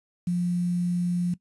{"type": "tone with quantisation", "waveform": "sine", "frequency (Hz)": 176.2, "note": "F3", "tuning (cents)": 16, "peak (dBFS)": -22, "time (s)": [0.27, 1.34], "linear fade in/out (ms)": 5, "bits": 8, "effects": ["noise-tail reverb RT60 0.1 s tail -18 dB re dry", "resampled to 24000 Hz"]}